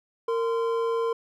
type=tone pair together; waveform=triangle; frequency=460.1 / 1033 Hz; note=A#4 / C6; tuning=-23 / -22 cents; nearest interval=octave + major second; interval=1401 cents; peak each=-22 / -29 dBFS; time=0.28-1.13 s; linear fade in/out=5 ms; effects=none